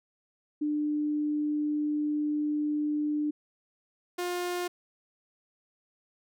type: tone pair in turn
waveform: sine / sawtooth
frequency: 298.5 / 355 Hz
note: D4 / F4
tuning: +28 / +28 cents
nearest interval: minor third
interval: 300 cents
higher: second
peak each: -26 dBFS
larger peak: neither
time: 0.61-3.31 / 4.18-4.68 s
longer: first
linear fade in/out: 10 ms
effects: none